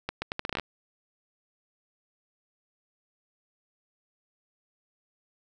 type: accelerating click train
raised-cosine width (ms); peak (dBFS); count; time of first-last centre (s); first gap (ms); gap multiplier
0.3; -14; 11; 0.09-0.597; 130; 0.76
effects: none